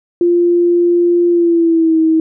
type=tone with pitch glide; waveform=sine; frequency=347.5 to 320.5 Hz; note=F4 to E4; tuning=-9 to -49 cents; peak=-8 dBFS; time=0.21-2.2 s; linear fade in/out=2 ms; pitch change=-140 cents; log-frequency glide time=1.29-1.98 s; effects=none